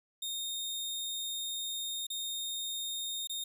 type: tone with dropouts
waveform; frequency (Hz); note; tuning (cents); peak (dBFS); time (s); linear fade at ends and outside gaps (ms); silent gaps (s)
sawtooth; 3682; A#7; -22; -32; 0.22-3.44; 5; 2.068-2.101 / 3.273-3.295
effects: none